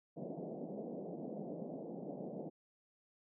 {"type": "band-pass noise", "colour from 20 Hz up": "pink", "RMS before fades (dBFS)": -45, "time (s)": [0.16, 2.5], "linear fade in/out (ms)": 20, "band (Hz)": [160, 690], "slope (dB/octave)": 48, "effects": []}